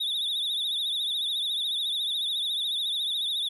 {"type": "tone with vibrato", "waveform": "triangle", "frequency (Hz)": 3620, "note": "A7", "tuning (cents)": 48, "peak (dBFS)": -25, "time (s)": [0, 3.49], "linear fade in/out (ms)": 10, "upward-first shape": "triangle", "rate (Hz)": 14, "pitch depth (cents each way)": 120, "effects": []}